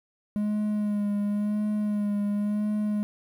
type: tone with vibrato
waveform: triangle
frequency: 207.7 Hz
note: G#3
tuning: in tune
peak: -22 dBFS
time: 0.36-3.03 s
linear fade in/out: 0 ms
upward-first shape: sine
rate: 0.94 Hz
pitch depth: 27 cents each way
effects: 10-bit